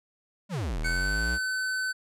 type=exponential two-way sweep; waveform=square; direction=down then up; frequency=216.8 to 37.96 to 65 Hz; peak=-29 dBFS; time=0.49-1.39 s; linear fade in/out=50 ms; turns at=0.79 s
type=tone; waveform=square; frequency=1518 Hz; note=F#6; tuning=44 cents sharp; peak=-28 dBFS; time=0.84-1.93 s; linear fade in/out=20 ms
type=tone with exponential decay; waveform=40% pulse; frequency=2217 Hz; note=C#7; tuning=in tune; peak=-32 dBFS; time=0.84-1.29 s; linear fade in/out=5 ms; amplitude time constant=97 ms
effects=low-pass 10000 Hz 12 dB/octave